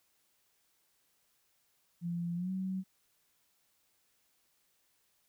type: tone with pitch glide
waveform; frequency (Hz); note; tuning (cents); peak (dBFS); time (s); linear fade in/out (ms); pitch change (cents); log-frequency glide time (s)
sine; 171.8 to 188.43; F3 to F#3; -28 to +32; -33; 2.01-2.84; 50; +160; 2.35-2.51
effects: white hiss -74 dBFS RMS until 5.28 s